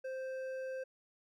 triangle tone with hard clipping, 523 Hz, C5, 1 cent flat, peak -40 dBFS, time 0.04-0.84 s, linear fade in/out 10 ms, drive 11 dB, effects none

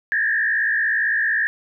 sine tone with frequency modulation, 1739 Hz, A6, 21 cents flat, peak -17 dBFS, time 0.12-1.47 s, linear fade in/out 0 ms, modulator 57.8 Hz, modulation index 1.8, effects none

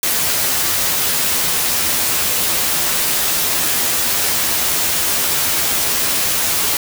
white noise with comb filter, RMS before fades -17 dBFS, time 0.03-6.77 s, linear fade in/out 2 ms, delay 12 ms, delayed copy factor +0.55, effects none

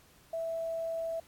sine tone with quantisation, 658 Hz, E5, 3 cents flat, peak -32 dBFS, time 0.33-1.2 s, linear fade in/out 5 ms, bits 10, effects pink hiss -61 dBFS RMS until 1.27 s + AAC 64 kbps

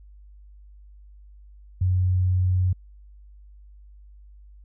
sine tone, 91.7 Hz, F#2, 15 cents flat, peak -18 dBFS, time 1.81-2.73 s, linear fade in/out 5 ms, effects added 50 Hz sine -45 dBFS peak until 4.64 s

